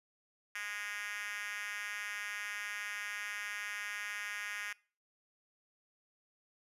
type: tone with high-pass filter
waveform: 5% pulse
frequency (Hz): 206.2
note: G#3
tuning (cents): -12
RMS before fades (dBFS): -41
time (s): 0.55-4.73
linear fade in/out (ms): 5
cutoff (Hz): 1800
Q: 2.6
effects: noise-tail reverb RT60 0.4 s tail -23 dB re dry + resampled to 32000 Hz